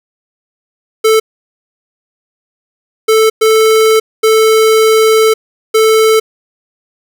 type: tone bursts at uneven times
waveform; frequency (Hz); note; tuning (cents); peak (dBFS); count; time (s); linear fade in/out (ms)
square; 440; A4; 0; -6; 5; 1.04-1.2 / 3.08-3.3 / 3.41-4 / 4.23-5.34 / 5.74-6.2; 10
effects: none